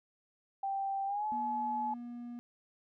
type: tone with pitch glide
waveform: sine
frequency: 784 to 855 Hz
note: G5 to A5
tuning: 0 to -50 cents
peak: -32 dBFS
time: 0.63-1.94 s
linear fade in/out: 5 ms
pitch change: +150 cents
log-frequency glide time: 1.06-1.26 s
type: tone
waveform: triangle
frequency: 240 Hz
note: B3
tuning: 49 cents flat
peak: -39 dBFS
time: 1.32-2.39 s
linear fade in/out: 0 ms
effects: none